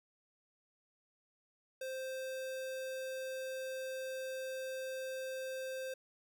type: tone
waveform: square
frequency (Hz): 523.3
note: C5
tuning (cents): 0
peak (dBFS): -40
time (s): 1.81-5.94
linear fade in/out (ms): 5
effects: none

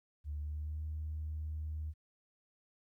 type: tone with pitch glide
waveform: sine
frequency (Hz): 74 to 77.19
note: D2 to D#2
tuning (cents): +14 to -13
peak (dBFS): -36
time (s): 0.24-1.94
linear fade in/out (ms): 50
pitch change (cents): +73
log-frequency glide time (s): 0.38-0.82
effects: tanh soft clip ceiling -32 dBFS + 13-bit

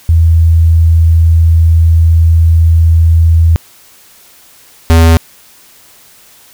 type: tone pair in turn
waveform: sine / square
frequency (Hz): 82.2 / 82.2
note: E2 / E2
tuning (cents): -4 / -4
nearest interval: unison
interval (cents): 0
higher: neither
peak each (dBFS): -3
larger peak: neither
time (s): 0.09-3.56 / 4.9-5.17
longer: first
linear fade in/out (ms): 0
effects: white hiss -41 dBFS RMS until 6.53 s

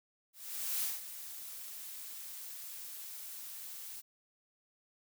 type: noise with ADSR envelope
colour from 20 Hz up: blue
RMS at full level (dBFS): -34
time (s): 0.33-4.02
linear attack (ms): 490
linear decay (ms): 180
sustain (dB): -12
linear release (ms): 28
effects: none

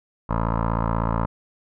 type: tone with low-pass filter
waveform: 15% pulse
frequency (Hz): 56.3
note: A1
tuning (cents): +40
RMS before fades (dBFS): -23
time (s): 0.29-1.26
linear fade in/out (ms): 10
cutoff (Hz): 1100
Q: 5.7
effects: none

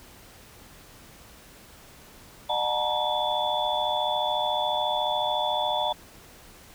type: tone cluster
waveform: sine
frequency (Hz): 610 / 734 / 879 / 953 / 3455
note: D#5 / F#5 / A5 / A#5 / A7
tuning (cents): -34 / -14 / -2 / +38 / -32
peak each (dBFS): -30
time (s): 2.49-5.93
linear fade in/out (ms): 10
effects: pink hiss -50 dBFS RMS until 6.74 s

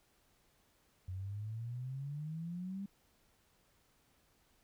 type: exponential sweep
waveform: sine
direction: up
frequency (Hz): 90.6 to 201.1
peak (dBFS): -39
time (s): 1.08-2.86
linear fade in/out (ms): 5
effects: pink hiss -72 dBFS RMS until 4.63 s

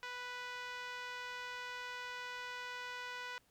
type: tone with band-pass filter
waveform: 5% pulse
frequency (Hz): 493.9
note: B4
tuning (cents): 0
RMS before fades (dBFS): -45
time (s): 0.03-3.38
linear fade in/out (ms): 0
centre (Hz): 1300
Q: 1.1
effects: pink hiss -72 dBFS RMS until 3.5 s

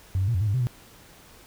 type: tone with pitch steps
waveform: sine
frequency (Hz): 94.1 / 96.2 / 118 / 89.8 / 107.8 / 100.1 / 128.3 / 122.2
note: F#2 / G2 / A#2 / F2 / A2 / G2 / C3 / B2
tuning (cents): +30 / -32 / +22 / +49 / -35 / +37 / -34 / -18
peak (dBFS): -20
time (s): 0.15-0.67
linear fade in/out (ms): 0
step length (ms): 65
effects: tanh soft clip ceiling -16 dBFS + pink hiss -51 dBFS RMS until 1.46 s

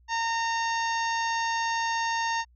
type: harmonic tone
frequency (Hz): 917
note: A#5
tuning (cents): -29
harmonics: 1 / 2 / 3 / 4 / 5 / 6 / 7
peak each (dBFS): -27 / -31 / -38 / -41 / -41 / -40 / -40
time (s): 0.08-2.45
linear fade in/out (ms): 50
effects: added 60 Hz sine -56 dBFS peak until 2.55 s

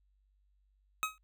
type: tone with exponential decay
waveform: 25% pulse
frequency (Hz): 1270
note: D#6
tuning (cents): +35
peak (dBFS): -23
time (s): 1.03-1.18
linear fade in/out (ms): 0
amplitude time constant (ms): 32
effects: added 49 Hz sine -68 dBFS peak until 1.23 s

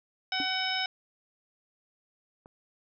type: harmonic tone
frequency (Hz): 752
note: F#5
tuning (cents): +28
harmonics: 1 / 2 / 3 / 4 / 5 / 7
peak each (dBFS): -35 / -35 / -35 / -35 / -35 / -35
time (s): 0.32-0.86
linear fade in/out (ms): 2
type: tone with exponential decay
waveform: triangle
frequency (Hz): 284.4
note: C#4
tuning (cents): +45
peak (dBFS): -28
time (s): 0.4-0.48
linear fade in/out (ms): 1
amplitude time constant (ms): 16
type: click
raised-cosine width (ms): 1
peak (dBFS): -36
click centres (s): 2.459
effects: none

